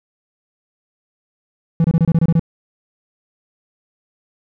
triangle tone bursts, 164.9 Hz, E3, 1 cent sharp, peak -8 dBFS, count 9, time 1.8-2.395 s, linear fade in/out 2 ms, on 43 ms, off 26 ms, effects none

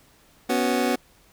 25% pulse chord, B suspended second, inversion none, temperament just, 246.9 / 277.8 / 370.4 Hz, B3 / C#4 / F#4, 0 / +4 / +2 cents, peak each -20 / -23 / -23 dBFS, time 0.49-0.96 s, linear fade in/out 10 ms, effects pink hiss -57 dBFS RMS until 1.32 s

